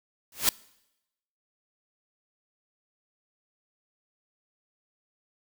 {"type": "noise with exponential growth", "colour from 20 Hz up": "white", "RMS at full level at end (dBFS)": -18, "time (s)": [0.32, 0.49], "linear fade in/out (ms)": 2, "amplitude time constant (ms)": 36, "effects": ["noise-tail reverb RT60 0.9 s tail -23 dB re dry"]}